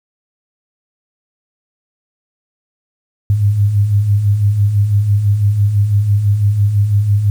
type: beating tone pair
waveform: sine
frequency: 97.5 / 103.5 Hz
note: G2 / G#2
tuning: -9 / -5 cents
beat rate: 6 Hz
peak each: -19 / -10 dBFS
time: 3.3-7.3 s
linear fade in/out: 0 ms
effects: 7-bit